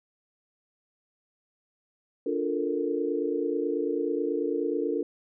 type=chord; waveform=sine; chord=Bb major seventh; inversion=first; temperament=just; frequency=291.4 / 349.6 / 437 / 466.2 Hz; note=D4 / F4 / A4 / Bb4; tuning=-13 / +2 / -12 / 0 cents; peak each=-31 dBFS; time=2.26-5.03 s; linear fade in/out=5 ms; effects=none